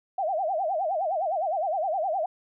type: tone with vibrato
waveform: sine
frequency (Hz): 698.5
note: F5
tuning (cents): 0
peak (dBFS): -24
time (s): 0.18-2.26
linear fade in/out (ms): 5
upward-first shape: sine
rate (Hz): 9.7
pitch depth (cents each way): 230
effects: none